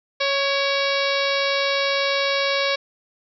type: harmonic tone with a mistuned harmonic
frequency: 554 Hz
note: C#5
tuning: 1 cent flat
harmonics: 1 / 2 / 3 / 4 / 5 / 6 / 7 / 8 / 9 / 10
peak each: -23 / -28 / -29 / -26 / -32 / -32 / -28 / -31 / -34 / -34 dBFS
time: 0.2-2.76 s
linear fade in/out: 10 ms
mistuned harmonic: 4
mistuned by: +45 cents
effects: none